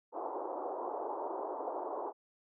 white band-pass noise, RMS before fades -39 dBFS, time 0.12-2.13 s, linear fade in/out 50 ms, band 320 to 1000 Hz, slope 48 dB/octave, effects none

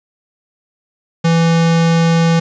square tone, 166 Hz, E3, 12 cents sharp, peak -10 dBFS, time 1.24-2.4 s, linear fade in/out 10 ms, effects resampled to 16000 Hz + 7-bit

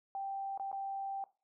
sine tone with dropouts, 784 Hz, G5, in tune, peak -36 dBFS, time 0.15-1.24 s, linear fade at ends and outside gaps 1 ms, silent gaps 0.576-0.597 / 0.716-0.728 s, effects noise-tail reverb RT60 0.3 s tail -17 dB re dry

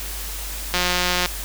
click train, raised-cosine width 0.2 ms, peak -3 dBFS, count 94, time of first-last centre 0.74-1.26 s, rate 179 Hz, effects added 50 Hz sine -31 dBFS peak until 1.44 s + white hiss -32 dBFS RMS until 1.44 s

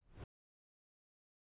brown noise with exponential growth, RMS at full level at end -42 dBFS, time 0.01-0.24 s, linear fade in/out 5 ms, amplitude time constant 49 ms, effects resampled to 8000 Hz

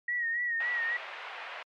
sine tone with vibrato, 1893 Hz, A#6, 26 cents sharp, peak -28 dBFS, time 0.08-0.97 s, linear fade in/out 5 ms, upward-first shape sine, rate 3.6 Hz, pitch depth 57 cents each way
white band-pass noise, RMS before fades -42 dBFS, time 0.6-1.63 s, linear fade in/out 5 ms, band 570 to 2600 Hz, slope 24 dB/octave
effects MP3 96 kbps

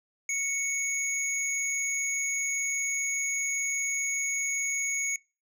sine tone pair together, 2217 / 6676 Hz, C#7 / G#8, 0 / +8 cents, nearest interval octave + perfect fifth, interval 1908 cents, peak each -28 dBFS, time 0.29-5.16 s, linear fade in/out 2 ms, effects noise-tail reverb RT60 0.3 s tail -26 dB re dry + tanh soft clip ceiling -24 dBFS

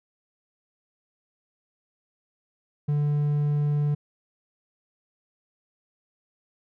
triangle tone, 146.83 Hz, D3, in tune, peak -19 dBFS, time 2.88-3.95 s, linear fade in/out 10 ms, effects none

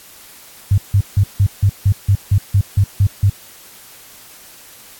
sine tone bursts, 99 Hz, G2, 18 cents sharp, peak -8 dBFS, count 12, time 0.71-3.298 s, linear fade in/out 5 ms, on 69 ms, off 160 ms, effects white hiss -41 dBFS RMS until 4.99 s + AAC 64 kbps

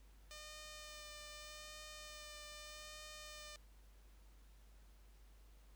5% pulse tone with vibrato, 604 Hz, D5, 48 cents sharp, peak -40 dBFS, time 0.31-3.56 s, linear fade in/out 0 ms, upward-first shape sine, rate 0.82 Hz, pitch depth 17 cents each way, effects added 50 Hz sine -60 dBFS peak until 5.75 s + pink hiss -72 dBFS RMS until 5.75 s

